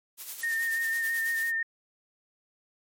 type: noise with tremolo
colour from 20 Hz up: blue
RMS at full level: -36 dBFS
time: 0.17-1.52 s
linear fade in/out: 50 ms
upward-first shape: sine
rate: 9.2 Hz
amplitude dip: 55%
type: tone with vibrato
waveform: sine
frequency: 1827 Hz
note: A#6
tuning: 35 cents flat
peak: -26 dBFS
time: 0.43-1.63 s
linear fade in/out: 5 ms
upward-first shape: square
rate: 6 Hz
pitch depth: 18 cents each way
effects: MP3 64 kbps